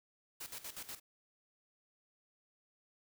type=noise with tremolo; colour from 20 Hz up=white; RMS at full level=-45 dBFS; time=0.4-1 s; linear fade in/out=10 ms; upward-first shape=square; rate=8.2 Hz; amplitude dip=75%; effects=none